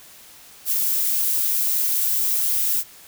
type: noise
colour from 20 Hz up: violet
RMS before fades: -21 dBFS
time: 0.65-2.84 s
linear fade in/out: 50 ms
effects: white hiss -46 dBFS RMS until 3.07 s